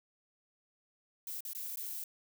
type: noise with dropouts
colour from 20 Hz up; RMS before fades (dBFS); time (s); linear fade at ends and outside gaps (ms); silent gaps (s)
violet; -41; 1.27-2.04; 2; 1.406-1.45 / 1.533-1.549 / 1.759-1.771
effects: none